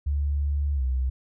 sine tone with pitch glide, 71.8 to 64.34 Hz, D2 to C2, -39 to -28 cents, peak -22 dBFS, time 0.06-1.1 s, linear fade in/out 10 ms, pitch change -189 cents, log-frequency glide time 0.75-0.82 s, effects none

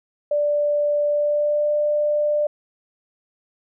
sine tone with pitch glide, 587.3 to 594.5 Hz, D5 to D5, 0 to +21 cents, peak -17 dBFS, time 0.31-2.47 s, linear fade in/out 5 ms, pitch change +21 cents, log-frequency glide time 1.08-1.72 s, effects none

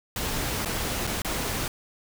pink noise with dropouts, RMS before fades -29 dBFS, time 0.16-1.68 s, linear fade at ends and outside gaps 2 ms, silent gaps 0.65-0.657 / 1.069-1.073 / 1.219-1.247 s, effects none

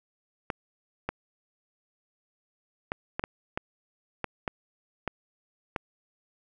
clicks, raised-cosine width 0.5 ms, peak -14 dBFS, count 10, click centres 0.502 / 1.09 / 2.919 / 3.195 / 3.239 / 3.575 / 4.243 / 4.478 / 5.077 / 5.762 s, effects none

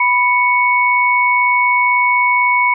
sine tone pair together, 987.8 / 2221 Hz, B5 / C#7, 0 / +3 cents, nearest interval octave + major second, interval 1403 cents, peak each -13 dBFS, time 0-2.74 s, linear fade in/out 5 ms, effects none

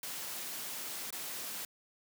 white noise with dropouts, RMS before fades -41 dBFS, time 0.03-1.65 s, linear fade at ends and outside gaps 2 ms, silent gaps 1.105-1.126 s, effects high-pass 150 Hz 12 dB/octave

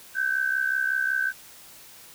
sine tone pair together, 1528.6 / 1594 Hz, G6 / G6, -44 / +28 cents, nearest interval minor second, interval 72 cents, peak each -24 / -27 dBFS, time 0.14-1.33 s, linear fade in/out 50 ms, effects white hiss -48 dBFS RMS until 2.14 s

